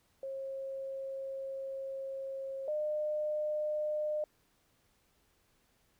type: tone pair in turn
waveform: sine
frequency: 539 / 605.4 Hz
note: C#5 / D#5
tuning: -49 / -48 cents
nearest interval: major second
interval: 201 cents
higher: second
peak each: -37 / -31 dBFS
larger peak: second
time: 0.23-2.68 / 2.68-4.24 s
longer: first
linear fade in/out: 2 ms
effects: pink hiss -72 dBFS RMS until 5.99 s